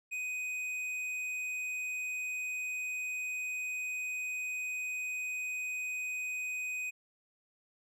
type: tone with tanh clipping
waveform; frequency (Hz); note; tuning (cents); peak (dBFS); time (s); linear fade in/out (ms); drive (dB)
sine; 2500; D#7; +8; -36; 0.11-6.91; 20; 9
effects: none